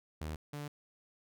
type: tone pair in turn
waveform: sawtooth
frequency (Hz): 77.5 / 146.3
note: D#2 / D3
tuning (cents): -6 / -6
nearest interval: major seventh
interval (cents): 1100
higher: second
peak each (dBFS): -34 / -36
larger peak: first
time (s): 0.21-0.36 / 0.53-0.68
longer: neither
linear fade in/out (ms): 5
effects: none